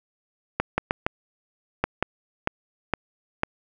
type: clicks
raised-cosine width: 0.5 ms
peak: -6 dBFS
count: 9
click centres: 0.6 / 0.78 / 0.909 / 1.065 / 1.84 / 2.026 / 2.474 / 2.937 / 3.434 s
effects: none